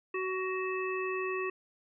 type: harmonic tone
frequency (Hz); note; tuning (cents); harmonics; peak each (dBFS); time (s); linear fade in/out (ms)
374; F#4; +19; 1 / 3 / 5 / 7; -33 / -38 / -41 / -39; 0.14-1.5; 5
effects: none